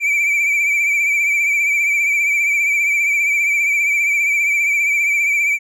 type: tone with vibrato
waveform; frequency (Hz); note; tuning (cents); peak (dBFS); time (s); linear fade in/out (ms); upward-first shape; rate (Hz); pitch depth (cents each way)
triangle; 2318; D7; -23; -12; 0-5.59; 50; triangle; 15; 58
effects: none